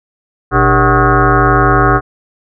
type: tone with frequency modulation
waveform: sine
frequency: 573 Hz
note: D5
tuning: 43 cents flat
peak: -6 dBFS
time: 0.51-2.01 s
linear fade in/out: 50 ms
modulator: 174 Hz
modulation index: 5.2
effects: none

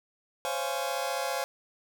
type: chord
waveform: sawtooth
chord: Db major seventh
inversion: third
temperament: just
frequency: 519.7 / 554.4 / 693 / 831.5 Hz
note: C5 / Db5 / F5 / Ab5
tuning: -12 / 0 / -14 / +2 cents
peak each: -31 dBFS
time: 0.45-1.44 s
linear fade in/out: 0 ms
effects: none

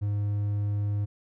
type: tone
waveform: triangle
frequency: 102.7 Hz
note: G#2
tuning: 19 cents flat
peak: -23 dBFS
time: 0.01-1.06 s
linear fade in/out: 20 ms
effects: none

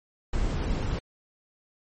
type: noise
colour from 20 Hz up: brown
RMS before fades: -27 dBFS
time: 0.33-0.99 s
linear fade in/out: 5 ms
effects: MP3 32 kbps

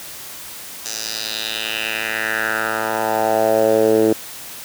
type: tone with band-pass filter sweep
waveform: 10% pulse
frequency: 110 Hz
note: A2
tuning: in tune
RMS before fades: -19 dBFS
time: 0.85-4.13 s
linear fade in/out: 5 ms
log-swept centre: 6300 to 370 Hz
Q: 3
effects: white hiss -34 dBFS RMS until 4.64 s + high-pass 60 Hz 12 dB/octave

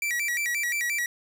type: tone with vibrato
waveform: 45% pulse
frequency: 2119 Hz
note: C7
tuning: 21 cents sharp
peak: -25 dBFS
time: 0.02-1.06 s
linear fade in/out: 2 ms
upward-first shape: square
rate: 5.7 Hz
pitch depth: 170 cents each way
effects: none

